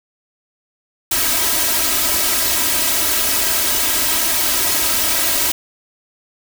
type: noise with comb filter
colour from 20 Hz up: white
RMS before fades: -17 dBFS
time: 1.11-5.52 s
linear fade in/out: 5 ms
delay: 3.1 ms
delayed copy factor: +0.9
effects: none